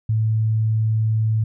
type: tone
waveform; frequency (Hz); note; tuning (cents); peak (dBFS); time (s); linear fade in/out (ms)
sine; 110; A2; 0; -16; 0.09-1.44; 5
effects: none